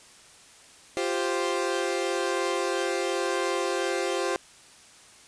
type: chord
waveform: sawtooth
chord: F suspended second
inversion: none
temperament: equal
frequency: 349.2 / 392 / 523.3 Hz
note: F4 / G4 / C5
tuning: 0 / 0 / 0 cents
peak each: -26 dBFS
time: 0.97-4.36 s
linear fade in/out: 0 ms
effects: white hiss -52 dBFS RMS until 5.27 s + resampled to 22050 Hz